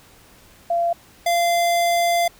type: tone pair in turn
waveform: sine / square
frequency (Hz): 685 / 689.4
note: F5 / F5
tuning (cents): -34 / -23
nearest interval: unison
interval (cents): 11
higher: second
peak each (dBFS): -17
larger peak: neither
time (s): 0.7-0.93 / 1.26-2.28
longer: second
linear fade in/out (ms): 5
effects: pink hiss -50 dBFS RMS until 2.39 s